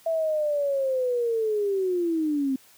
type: linear sweep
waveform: sine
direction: down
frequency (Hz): 662 to 260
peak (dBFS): -22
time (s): 0.06-2.56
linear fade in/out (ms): 5
effects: white hiss -55 dBFS RMS until 2.77 s + high-pass 80 Hz 12 dB/octave